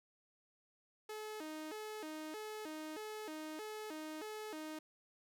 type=tone with vibrato; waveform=sawtooth; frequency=365.1 Hz; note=F#4; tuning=23 cents flat; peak=-40 dBFS; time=1.09-4.79 s; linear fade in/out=5 ms; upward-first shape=square; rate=1.6 Hz; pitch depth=280 cents each way; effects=none